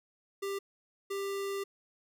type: tone bursts at uneven times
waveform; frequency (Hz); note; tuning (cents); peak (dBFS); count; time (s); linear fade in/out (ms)
square; 395.5; G4; +15; -34; 2; 0.42-0.59 / 1.1-1.64; 10
effects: none